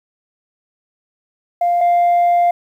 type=tone pair in turn; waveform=sine; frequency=698.5 / 698.5 Hz; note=F5 / F5; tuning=0 / 0 cents; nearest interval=unison; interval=0 cents; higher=neither; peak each=-11 / -8 dBFS; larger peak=second; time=1.61-1.81 / 1.81-2.51 s; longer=second; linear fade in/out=5 ms; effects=tanh soft clip ceiling -9 dBFS + 8-bit